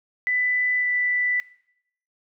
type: tone with pitch glide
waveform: sine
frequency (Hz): 1993 to 1980.4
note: B6 to B6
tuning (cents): +15 to +4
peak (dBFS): -20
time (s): 0.27-1.4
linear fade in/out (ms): 0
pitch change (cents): -11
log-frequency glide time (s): 0.77-0.88
effects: noise-tail reverb RT60 0.7 s tail -19 dB re dry